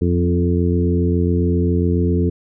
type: harmonic tone with a mistuned harmonic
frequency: 87.3 Hz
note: F2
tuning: in tune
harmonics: 1 / 2 / 3 / 4 / 5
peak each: -17 / -20 / -22 / -23 / -24 dBFS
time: 0.01-2.3 s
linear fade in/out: 10 ms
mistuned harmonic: 2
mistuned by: +16 cents
effects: none